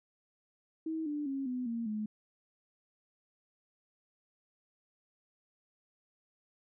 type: tone with pitch steps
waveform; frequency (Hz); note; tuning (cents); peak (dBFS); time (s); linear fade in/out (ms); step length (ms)
sine; 320 / 295.1 / 272.2 / 251.1 / 231.6 / 213.6; D#4 / D4 / C#4 / B3 / A#3 / G#3; +49 / +8 / -31 / +29 / -11 / +49; -33; 0.86-2.06; 5; 200
effects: none